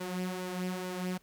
sawtooth tone with flanger, 182.7 Hz, F#3, 22 cents flat, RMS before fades -36 dBFS, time 0-1.18 s, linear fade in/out 10 ms, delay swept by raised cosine 2 to 5.1 ms, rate 2.3 Hz, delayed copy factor +0.55, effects pink hiss -67 dBFS RMS until 1.22 s

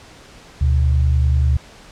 sine tone pair together, 74 / 124.45 Hz, D2 / B2, +14 / +14 cents, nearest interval major sixth, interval 900 cents, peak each -13 / -20 dBFS, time 0.61-1.57 s, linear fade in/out 5 ms, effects pink hiss -43 dBFS RMS until 1.91 s + low-pass 7000 Hz 12 dB/octave

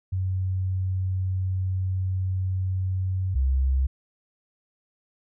sine tone pair in turn, 93.6 / 66.19 Hz, F#2 / C2, +20 / +21 cents, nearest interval tritone, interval 599 cents, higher first, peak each -23 / -19 dBFS, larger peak second, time 0.12-3.35 / 3.35-3.87 s, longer first, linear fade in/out 10 ms, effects none

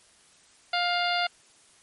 harmonic tone with a mistuned harmonic, 704 Hz, F5, 14 cents sharp, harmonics 1 / 2 / 3 / 4 / 5 / 6 / 7, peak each -27 / -30 / -32 / -33 / -34 / -35 / -35 dBFS, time 0.73-1.27 s, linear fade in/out 5 ms, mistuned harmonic 7, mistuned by -62 cents, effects white hiss -58 dBFS RMS until 1.82 s + MP3 48 kbps

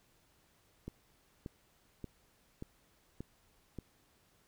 click train, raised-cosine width 3 ms, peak -29 dBFS, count 6, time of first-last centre 0.88-3.787 s, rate 1.72 Hz, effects pink hiss -70 dBFS RMS until 4.47 s

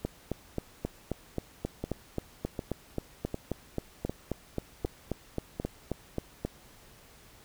two click trains, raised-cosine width 2 ms, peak -19 / -17 dBFS, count 6 / 25, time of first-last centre 1.84-5.599 / 0.05-6.45 s, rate 1.33 / 3.75 Hz, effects pink hiss -56 dBFS RMS until 7.44 s

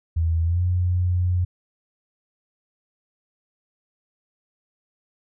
sine tone with pitch glide, 82.2 to 89.64 Hz, E2 to F2, -4 to +46 cents, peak -18 dBFS, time 0.16-1.45 s, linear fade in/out 10 ms, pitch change +150 cents, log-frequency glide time 0.43-0.62 s, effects none

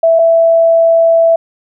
sine tone pair in turn, 659.3 / 662.2 Hz, E5 / E5, 0 / +8 cents, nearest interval unison, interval 8 cents, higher second, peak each -5 dBFS, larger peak neither, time 0.03-0.19 / 0.19-1.36 s, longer second, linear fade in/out 5 ms, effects none

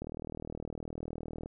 click train, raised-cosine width 2 ms, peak -26 dBFS, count 58, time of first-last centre 0.02-1.459 s, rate 39.6 Hz, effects none

